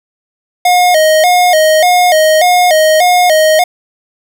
square tone with vibrato, 670 Hz, E5, 28 cents sharp, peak -6 dBFS, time 0.65-3.64 s, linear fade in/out 5 ms, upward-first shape square, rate 1.7 Hz, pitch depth 120 cents each way, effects none

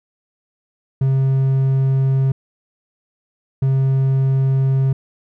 triangle tone pair in turn, 134 / 134 Hz, C3 / C3, +42 / +42 cents, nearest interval unison, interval 0 cents, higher neither, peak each -11 dBFS, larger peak neither, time 1.01-2.32 / 3.62-4.93 s, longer neither, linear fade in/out 5 ms, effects none

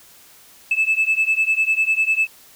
sine beating tone pair, 2614 / 2624 Hz, E7 / E7, -15 / -9 cents, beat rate 10 Hz, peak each -17 / -18 dBFS, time 0.71-2.27 s, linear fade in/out 5 ms, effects tanh soft clip ceiling -11 dBFS + white hiss -48 dBFS RMS until 2.55 s

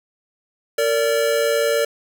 square tone pair together, 458.6 / 577.8 Hz, A#4 / D5, -28 / -28 cents, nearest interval major third, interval 400 cents, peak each -20 / -20 dBFS, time 0.78-1.85 s, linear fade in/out 5 ms, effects none

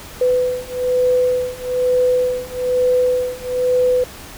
sine beating tone pair, 500 / 501.1 Hz, B4 / B4, +21 / +25 cents, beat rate 1.1 Hz, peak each -18 / -17 dBFS, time 0.21-4.04 s, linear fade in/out 5 ms, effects pink hiss -36 dBFS RMS until 4.37 s

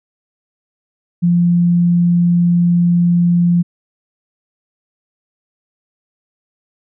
sine tone, 173.6 Hz, F3, 10 cents flat, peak -9 dBFS, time 1.22-3.63 s, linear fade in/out 20 ms, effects none

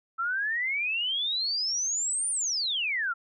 sine exponential two-way sweep, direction up then down, 1318.5 to 9440 to 1318.5 Hz, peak -26 dBFS, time 0.18-3.14 s, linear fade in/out 20 ms, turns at 2.3 s, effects none

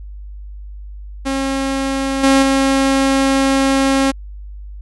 sawtooth tone with level steps, 270.6 Hz, C#4, 42 cents flat, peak -13 / -5 / -8 dBFS, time 1.25-4.12 s, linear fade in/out 20 ms, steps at 2.23 / 2.42 s, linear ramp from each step 10 ms, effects added 50 Hz sine -29 dBFS peak until 4.81 s + resampled to 24000 Hz

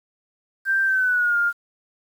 sine tone with pitch glide, 1572 to 1408.6 Hz, G6 to F6, +4 to +14 cents, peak -17 dBFS, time 0.65-1.53 s, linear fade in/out 50 ms, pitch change -190 cents, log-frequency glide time 0.85-1.37 s, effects 8-bit

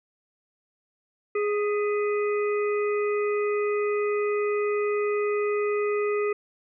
harmonic tone with a mistuned harmonic, 415.3 Hz, G#4, in tune, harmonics 1 / 3 / 5 / 6, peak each -23 / -33 / -37 / -38 dBFS, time 1.35-6.33 s, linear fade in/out 5 ms, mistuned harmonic 5, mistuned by -55 cents, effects none

